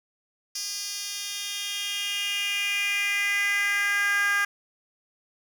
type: tone with high-pass filter sweep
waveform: 10% pulse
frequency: 405 Hz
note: G#4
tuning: 43 cents flat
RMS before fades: -27 dBFS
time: 0.55-4.45 s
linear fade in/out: 5 ms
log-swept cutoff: 4800 to 1500 Hz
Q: 4.3
effects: none